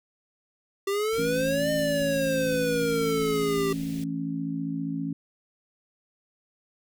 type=exponential two-way sweep; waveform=square; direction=up then down; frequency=389.9 to 605 to 389.9 Hz; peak=-25 dBFS; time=0.87-3.73 s; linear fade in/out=5 ms; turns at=1.71 s
type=band-stop noise; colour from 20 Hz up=pink; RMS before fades=-44 dBFS; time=1.13-4.04 s; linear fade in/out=2 ms; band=550 to 2100 Hz; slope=24 dB/octave
type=chord; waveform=sine; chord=A major; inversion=second; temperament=just; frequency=165 / 220 / 275 Hz; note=E3 / A3 / C#4; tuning=+2 / 0 / -14 cents; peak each=-32 / -36 / -30 dBFS; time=1.18-5.13 s; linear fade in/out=5 ms
effects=none